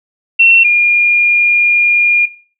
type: tone pair in turn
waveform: sine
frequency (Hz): 2713 / 2417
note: E7 / D7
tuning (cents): +49 / +49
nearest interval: major second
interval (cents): 200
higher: first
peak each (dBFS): -4 / -6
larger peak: first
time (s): 0.39-0.64 / 0.64-2.26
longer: second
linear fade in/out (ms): 10
effects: noise-tail reverb RT60 0.4 s tail -18 dB re dry